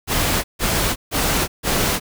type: noise bursts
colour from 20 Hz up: pink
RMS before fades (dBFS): -19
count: 4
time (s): 0.07-2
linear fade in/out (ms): 50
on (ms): 370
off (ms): 150
effects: none